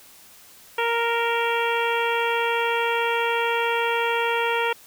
harmonic tone with a mistuned harmonic, 466.2 Hz, A#4, in tune, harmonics 1 / 2 / 3 / 4 / 5 / 6 / 7, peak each -25 / -25 / -29 / -31 / -30 / -31 / -34 dBFS, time 0.78-4.73 s, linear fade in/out 5 ms, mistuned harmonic 6, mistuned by -28 cents, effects white hiss -49 dBFS RMS until 4.86 s

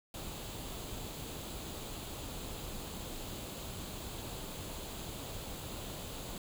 pink noise with comb filter, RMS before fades -43 dBFS, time 0.14-6.38 s, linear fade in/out 2 ms, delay 0.27 ms, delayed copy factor +0.5, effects none

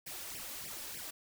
white noise with flanger, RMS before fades -44 dBFS, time 0.06-1.11 s, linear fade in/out 10 ms, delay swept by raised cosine 0.37 to 3.57 ms, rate 3.3 Hz, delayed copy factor +0.95, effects none

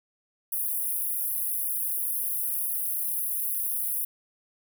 pink high-pass noise, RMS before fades -29 dBFS, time 0.52-4.05 s, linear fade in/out 5 ms, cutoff 10000 Hz, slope 96 dB/octave, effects none

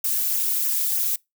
violet noise with flanger, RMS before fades -23 dBFS, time 0.04-1.16 s, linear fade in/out 5 ms, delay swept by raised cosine 0.22 to 3.42 ms, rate 3.2 Hz, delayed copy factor -0.8, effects noise-tail reverb RT60 0.2 s tail -25 dB re dry

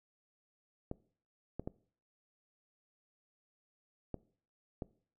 clicks, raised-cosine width 2 ms, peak -25 dBFS, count 5, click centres 0.914 / 1.596 / 1.675 / 4.143 / 4.822 s, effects noise-tail reverb RT60 0.5 s tail -21 dB re dry

